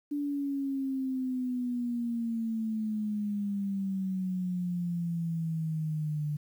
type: exponential sweep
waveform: sine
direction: down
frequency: 291.4 to 147.7 Hz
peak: -29 dBFS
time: 0.11-6.37 s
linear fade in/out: 10 ms
effects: 10-bit